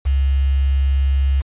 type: tone with quantisation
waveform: sine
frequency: 68.2 Hz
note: C#2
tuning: 28 cents flat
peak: -13 dBFS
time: 0.05-1.42 s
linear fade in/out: 20 ms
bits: 6
effects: resampled to 8000 Hz